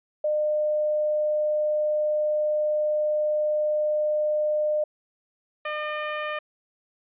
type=tone pair in turn; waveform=sine / 15% pulse; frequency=605 / 605 Hz; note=D#5 / D#5; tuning=-49 / -49 cents; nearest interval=unison; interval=0 cents; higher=neither; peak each=-21 dBFS; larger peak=neither; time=0.24-4.84 / 5.65-6.39 s; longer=first; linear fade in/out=5 ms; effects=resampled to 8000 Hz